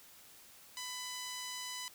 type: tone with band-pass filter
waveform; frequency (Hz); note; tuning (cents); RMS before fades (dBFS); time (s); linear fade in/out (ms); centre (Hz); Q
sawtooth; 999; B5; +20; -43; 0.77-1.88; 0; 6000; 0.86
effects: white hiss -58 dBFS RMS until 1.94 s